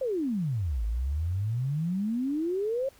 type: exponential two-way sweep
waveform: sine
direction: down then up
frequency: 554 to 51.91 to 554 Hz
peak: -26 dBFS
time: 0.01-2.89 s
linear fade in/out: 5 ms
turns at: 0.84 s
effects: pink hiss -58 dBFS RMS until 2.99 s